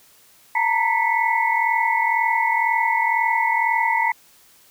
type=tone cluster; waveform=sine; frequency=902 / 944 / 1982 / 2181 Hz; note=A5 / A#5 / B6 / C#7; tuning=+43 / +22 / +6 / -29 cents; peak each=-21 / -22 / -22 / -27 dBFS; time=0.55-4.12 s; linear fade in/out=5 ms; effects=white hiss -53 dBFS RMS until 4.7 s